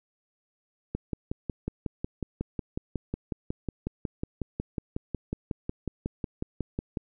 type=click train; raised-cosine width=3 ms; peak=-17 dBFS; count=34; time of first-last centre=0.95-6.972 s; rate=5.48 Hz; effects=none